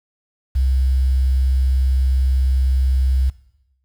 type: tone with quantisation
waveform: sine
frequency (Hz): 65.41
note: C2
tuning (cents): 0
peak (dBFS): -14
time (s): 0.55-3.3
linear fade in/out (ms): 10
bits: 7
effects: noise-tail reverb RT60 0.9 s tail -19 dB re dry